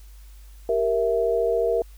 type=chord; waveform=sine; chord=E diminished; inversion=first; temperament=equal; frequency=392 / 466.2 / 659.3 Hz; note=G4 / Bb4 / E5; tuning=0 / 0 / 0 cents; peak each=-27 / -21 / -25 dBFS; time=0.69-1.82 s; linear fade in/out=2 ms; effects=added 50 Hz sine -42 dBFS peak until 1.97 s + white hiss -57 dBFS RMS until 1.97 s